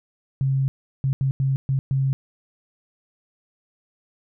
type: tone bursts at uneven times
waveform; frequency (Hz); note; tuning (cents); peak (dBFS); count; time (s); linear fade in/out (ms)
sine; 134.9; C#3; -47; -18; 6; 0.41-0.68 / 1.04-1.13 / 1.21-1.31 / 1.4-1.56 / 1.69-1.79 / 1.91-2.13; 0
effects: none